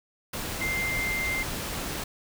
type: tone in noise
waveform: sine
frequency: 2093 Hz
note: C7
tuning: in tune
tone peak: -27 dBFS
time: 0.61-1.43 s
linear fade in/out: 5 ms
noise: pink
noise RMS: -33 dBFS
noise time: 0.33-2.04 s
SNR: +3 dB
effects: none